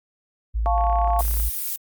sine tone, 55 Hz, A1, in tune, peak -20 dBFS, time 0.54-1.5 s, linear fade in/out 20 ms
sine chord, F augmented, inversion none, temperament equal, 698.5 / 880 / 1108.7 Hz, F5 / A5 / C#6, 0 / 0 / 0 cents, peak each -21 / -26 / -27 dBFS, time 0.66-1.21 s, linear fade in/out 0 ms
click train, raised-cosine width 0.5 ms, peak -25 dBFS, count 22, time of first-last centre 0.78-1.399 s, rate 33.9 Hz
violet noise, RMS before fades -27 dBFS, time 1.19-1.76 s, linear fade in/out 0 ms
effects Opus 48 kbps

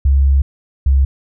sine tone pair in turn, 68.5 / 67.6 Hz, C#2 / C#2, -20 / -43 cents, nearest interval unison, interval 23 cents, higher first, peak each -8 dBFS, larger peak neither, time 0.05-0.42 / 0.86-1.05 s, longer first, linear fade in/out 5 ms, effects none

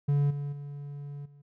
triangle tone with level steps, 143.3 Hz, D3, 42 cents flat, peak -20 / -29 / -35 / -49 dBFS, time 0.08-1.42 s, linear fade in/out 10 ms, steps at 0.3 / 0.52 / 1.25 s, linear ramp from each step 10 ms, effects none

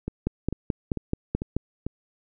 two click trains, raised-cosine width 3 ms, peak -16 / -11 dBFS, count 5 / 7, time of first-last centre 0.08-1.866 / 0.27-1.566 s, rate 2.24 / 4.63 Hz, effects none

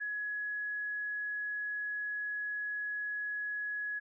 sine tone, 1682 Hz, G#6, 22 cents sharp, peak -34 dBFS, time 0-4 s, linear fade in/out 20 ms, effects none

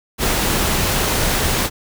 pink noise, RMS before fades -18 dBFS, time 0.18-1.7 s, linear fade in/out 50 ms, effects none

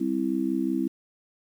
harmonic tone, 65.5 Hz, C2, 2 cents sharp, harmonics 3 / 4 / 5, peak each -31 / -27 / -27 dBFS, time 0-0.88 s, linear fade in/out 10 ms, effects 9-bit

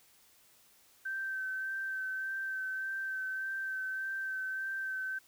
sine tone with vibrato, 1549 Hz, G6, 21 cents flat, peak -34 dBFS, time 1.05-5.19 s, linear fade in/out 10 ms, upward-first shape sine, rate 1.7 Hz, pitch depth 19 cents each way, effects white hiss -64 dBFS RMS until 5.27 s

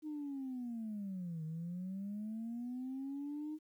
sine linear two-way sweep, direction down then up, 311.1 to 155.56 to 311.1 Hz, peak -38 dBFS, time 0.02-3.59 s, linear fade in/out 50 ms, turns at 1.44 s, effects tanh soft clip ceiling -36 dBFS + 12-bit

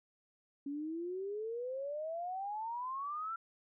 sine exponential sweep, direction up, 277.2 to 1365 Hz, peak -37 dBFS, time 0.66-3.36 s, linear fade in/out 5 ms, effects none

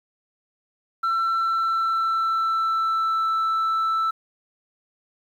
sine tone with pitch glide, 1344 to 1322.4 Hz, E6 to E6, +33 to +5 cents, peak -17 dBFS, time 1.03-4.11 s, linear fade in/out 10 ms, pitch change -28 cents, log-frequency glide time 1.23-3.33 s, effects tanh soft clip ceiling -19 dBFS + 9-bit

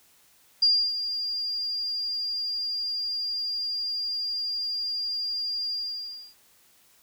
sine tone with ADSR envelope, 4804 Hz, D8, 38 cents sharp, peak -16 dBFS, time 0.62-6.35 s, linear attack 8 ms, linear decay 290 ms, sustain -11 dB, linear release 630 ms, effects white hiss -60 dBFS RMS until 7.02 s

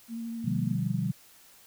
sine tone with vibrato, 230 Hz, A#3, 23 cents flat, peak -33 dBFS, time 0.08-0.78 s, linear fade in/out 50 ms, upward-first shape sine, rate 12 Hz, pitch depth 15 cents each way
sine chord, G dominant seventh, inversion first, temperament equal with one note detuned, 123.47 / 149.05 / 174.61 / 196 Hz, B2 / D3 / F3 / G3, 0 / +26 / 0 / 0 cents, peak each -32 dBFS, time 0.44-1.12 s, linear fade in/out 10 ms
effects white hiss -56 dBFS RMS until 1.66 s

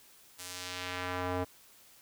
square tone with band-pass filter sweep, 90.6 Hz, F#2, 36 cents flat, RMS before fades -37 dBFS, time 0.38-1.45 s, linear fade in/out 20 ms, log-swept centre 10000 to 600 Hz, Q 0.83, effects white hiss -59 dBFS RMS until 2.01 s

